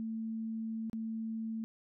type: tone with dropouts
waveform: sine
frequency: 223.3 Hz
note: A3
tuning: 26 cents sharp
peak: -35 dBFS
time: 0-1.64 s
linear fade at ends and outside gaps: 0 ms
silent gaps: 0.898-0.931 s
effects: none